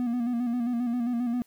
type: tone with vibrato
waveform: triangle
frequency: 240.6 Hz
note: B3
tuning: 45 cents flat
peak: -23 dBFS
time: 0-1.42 s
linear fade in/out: 0 ms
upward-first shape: square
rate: 7.5 Hz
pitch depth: 47 cents each way
effects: white hiss -65 dBFS RMS until 1.46 s